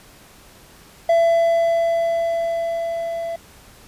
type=tone with level ramp; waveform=triangle; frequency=670 Hz; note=E5; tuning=28 cents sharp; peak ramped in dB=-10 to -22 dBFS; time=1.09-3.36 s; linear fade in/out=5 ms; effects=pink hiss -47 dBFS RMS until 3.87 s + resampled to 32000 Hz